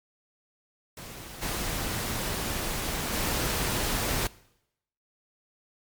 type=noise with level steps; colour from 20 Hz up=pink; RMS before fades=-42 / -31 / -28 dBFS; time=0.97-4.27 s; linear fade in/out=2 ms; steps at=1.41 / 3.12 s; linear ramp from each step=20 ms; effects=noise-tail reverb RT60 0.8 s tail -21 dB re dry + MP3 96 kbps